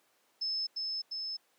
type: tone with echo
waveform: sine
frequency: 5230 Hz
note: E8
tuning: 15 cents flat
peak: -31 dBFS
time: 0.41-0.67 s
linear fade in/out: 10 ms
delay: 350 ms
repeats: 2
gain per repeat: -2 dB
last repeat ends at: 1.37 s
effects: pink hiss -70 dBFS RMS until 1.58 s + high-pass 400 Hz 12 dB/octave